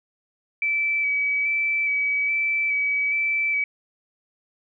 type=tone with vibrato; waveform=sine; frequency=2300 Hz; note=D7; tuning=37 cents flat; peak=-20 dBFS; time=0.62-3.64 s; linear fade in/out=2 ms; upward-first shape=square; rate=1.2 Hz; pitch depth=16 cents each way; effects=none

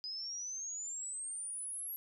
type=exponential sweep; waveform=sine; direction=up; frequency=4961 to 11650 Hz; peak=-39 dBFS; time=0.04-1.96 s; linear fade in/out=0 ms; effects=none

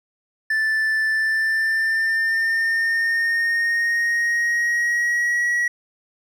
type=tone with pitch glide; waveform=triangle; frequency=1760 to 1919.3 Hz; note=A6 to B6; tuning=0 to -50 cents; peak=-16 dBFS; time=0.5-5.68 s; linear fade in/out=5 ms; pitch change=+150 cents; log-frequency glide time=1.08-5.47 s; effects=none

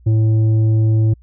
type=tone with tanh clipping; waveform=triangle; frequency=110 Hz; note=A2; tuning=in tune; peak=-12 dBFS; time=0.06-1.14 s; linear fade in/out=10 ms; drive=11 dB; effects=added 60 Hz sine -43 dBFS peak until 1.22 s

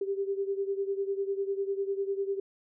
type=beating tone pair; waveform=sine; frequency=392 / 402 Hz; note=G4 / G4; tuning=0 / +44 cents; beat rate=10 Hz; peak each=-30 / -34 dBFS; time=0.01-2.4 s; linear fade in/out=5 ms; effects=none

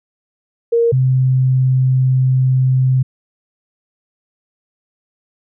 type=tone pair in turn; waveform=sine; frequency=466.2 / 129.84 Hz; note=A#4 / C3; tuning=0 / -13 cents; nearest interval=octave + minor seventh; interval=2213 cents; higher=first; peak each=-10 dBFS; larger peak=neither; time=0.72-0.92 / 0.92-3.03 s; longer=second; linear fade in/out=10 ms; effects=none

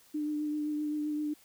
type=tone with vibrato; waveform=sine; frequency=300 Hz; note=D4; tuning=37 cents sharp; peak=-30 dBFS; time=0.14-1.34 s; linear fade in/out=10 ms; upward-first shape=triangle; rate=7.7 Hz; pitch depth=21 cents each way; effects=white hiss -61 dBFS RMS until 1.44 s

